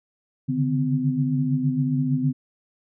sine tone cluster, 138.6 / 145.3 / 153.7 / 255.2 Hz, C#3 / D3 / D#3 / C4, 0 / -18 / -21 / -43 cents, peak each -27 / -25 / -29 / -23 dBFS, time 0.48-2.33 s, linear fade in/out 20 ms, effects none

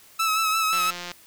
sawtooth tone with vibrato, 1300 Hz, E6, 24 cents flat, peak -17 dBFS, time 0.19-0.91 s, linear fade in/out 10 ms, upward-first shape sine, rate 5.8 Hz, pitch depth 34 cents each way
click train, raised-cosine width 0.2 ms, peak -17 dBFS, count 69, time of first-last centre 0.73-1.116 s, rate 176 Hz
effects white hiss -52 dBFS RMS until 1.26 s

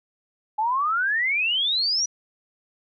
sine exponential sweep, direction up, 837 to 5920 Hz, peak -20 dBFS, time 0.58-2.06 s, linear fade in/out 10 ms, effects none

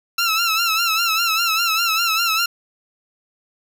15% pulse tone with vibrato, 1340 Hz, E6, 28 cents sharp, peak -10 dBFS, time 0.18-2.46 s, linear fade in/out 5 ms, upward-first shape sine, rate 5 Hz, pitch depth 75 cents each way, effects none

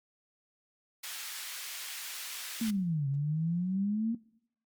pink high-pass noise, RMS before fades -41 dBFS, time 1.03-2.71 s, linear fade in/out 10 ms, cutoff 2000 Hz, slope 12 dB/octave
sine exponential two-way sweep, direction down then up, 234 to 135.7 to 234 Hz, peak -28 dBFS, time 2.61-4.15 s, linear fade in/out 5 ms, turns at 3.08 s
effects noise-tail reverb RT60 0.7 s tail -21 dB re dry + Opus 48 kbps

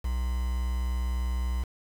triangle tone with quantisation, 61.74 Hz, B1, in tune, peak -24 dBFS, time 0.04-1.64 s, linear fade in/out 10 ms, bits 7, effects none

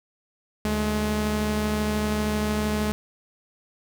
sawtooth tone pair together, 75 / 212.1 Hz, D2 / G#3, +37 / +37 cents, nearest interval octave + tritone, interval 1800 cents, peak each -25 / -20 dBFS, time 0.65-2.92 s, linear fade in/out 0 ms, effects none

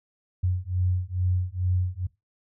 sine beating tone pair, 89.9 / 92.2 Hz, F#2 / F#2, -49 / -6 cents, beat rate 2.3 Hz, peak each -26 dBFS, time 0.43-2.07 s, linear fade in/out 10 ms, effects noise-tail reverb RT60 0.2 s tail -19 dB re dry

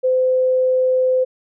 sine tone, 513 Hz, C5, 34 cents flat, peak -13 dBFS, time 0.03-1.25 s, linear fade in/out 20 ms, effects none

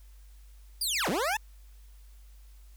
20% pulse linear two-way sweep, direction down then up, 4978 to 150.1 to 910 Hz, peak -22 dBFS, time 0.81-1.37 s, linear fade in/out 5 ms, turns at 1.09 s, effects added 50 Hz sine -49 dBFS peak until 2.76 s + white hiss -65 dBFS RMS until 2.76 s

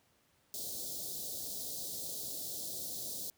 white band-stop noise, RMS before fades -41 dBFS, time 0.54-3.3 s, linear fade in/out 0 ms, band 700 to 3700 Hz, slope 48 dB/octave, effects pink hiss -71 dBFS RMS until 3.37 s + high-pass 80 Hz 12 dB/octave

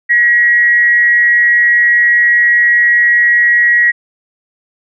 sine tone with frequency modulation, 1910 Hz, A#6, 42 cents sharp, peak -6 dBFS, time 0.09-3.92 s, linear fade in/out 20 ms, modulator 225 Hz, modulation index 0.27, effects none

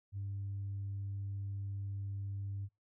sine tone, 99.2 Hz, G2, 21 cents sharp, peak -36 dBFS, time 0.12-2.69 s, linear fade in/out 50 ms, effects noise-tail reverb RT60 0.2 s tail -26 dB re dry + tanh soft clip ceiling -34 dBFS

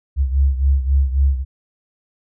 sine beating tone pair, 67.4 / 71.1 Hz, C#2 / C#2, -48 / +45 cents, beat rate 3.7 Hz, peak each -14 / -19 dBFS, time 0.16-1.45 s, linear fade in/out 50 ms, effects none

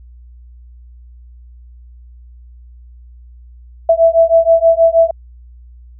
sine beating tone pair, 658 / 664.3 Hz, E5 / E5, -3 / +13 cents, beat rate 6.3 Hz, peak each -10 dBFS, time 3.89-5.11 s, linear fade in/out 5 ms, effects added 60 Hz sine -36 dBFS peak until 5.99 s

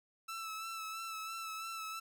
sawtooth tone with vibrato, 1318.5 Hz, E6, in tune, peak -37 dBFS, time 0.28-2 s, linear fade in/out 10 ms, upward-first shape sine, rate 3 Hz, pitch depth 30 cents each way, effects none

